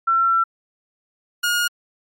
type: tone pair in turn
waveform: sine / sawtooth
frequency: 1351 / 1431.3 Hz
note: E6 / F6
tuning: +42 / +42 cents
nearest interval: minor second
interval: 100 cents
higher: second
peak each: -14 dBFS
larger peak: neither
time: 0.07-0.44 / 1.43-1.68 s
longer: first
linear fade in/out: 10 ms
effects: MP3 64 kbps